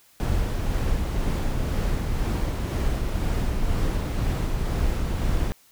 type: noise with tremolo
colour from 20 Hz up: brown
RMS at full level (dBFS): -23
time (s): 0.2-5.52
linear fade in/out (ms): 0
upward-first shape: sine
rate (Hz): 2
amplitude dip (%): 25
effects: white hiss -57 dBFS RMS until 5.71 s